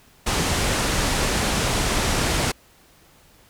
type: low-pass noise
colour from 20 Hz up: pink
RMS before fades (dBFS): -22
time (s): 0.26-2.52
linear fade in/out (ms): 10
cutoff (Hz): 10000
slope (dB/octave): 24
effects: pink hiss -54 dBFS RMS until 3.49 s